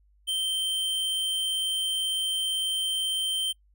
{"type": "tone", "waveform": "square", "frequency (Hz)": 3121, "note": "G7", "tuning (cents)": -8, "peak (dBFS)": -26, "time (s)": [0.27, 3.53], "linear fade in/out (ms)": 20, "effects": ["noise-tail reverb RT60 0.1 s tail -26 dB re dry", "added 50 Hz sine -59 dBFS peak until 3.74 s"]}